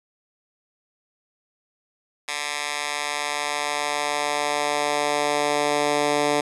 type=tone with high-pass filter sweep; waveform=10% pulse; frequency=146.83 Hz; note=D3; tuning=in tune; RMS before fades=-24 dBFS; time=2.28-6.41 s; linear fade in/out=5 ms; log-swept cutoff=1600 to 340 Hz; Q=0.82; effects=resampled to 24000 Hz